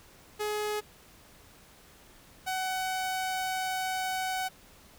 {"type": "tone pair in turn", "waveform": "sawtooth", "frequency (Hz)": [421.2, 750.5], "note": ["G#4", "F#5"], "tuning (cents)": [24, 24], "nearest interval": "minor seventh", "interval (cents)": 1000, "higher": "second", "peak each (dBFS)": -26, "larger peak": "neither", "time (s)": [[0.39, 0.81], [2.46, 4.49]], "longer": "second", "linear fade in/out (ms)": 20, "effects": ["pink hiss -56 dBFS RMS until 4.98 s"]}